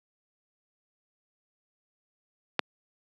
click, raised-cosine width 0.3 ms, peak -6 dBFS, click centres 2.593 s, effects high-pass 200 Hz 12 dB/octave

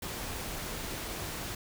pink noise, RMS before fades -38 dBFS, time 0.02-1.55 s, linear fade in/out 5 ms, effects none

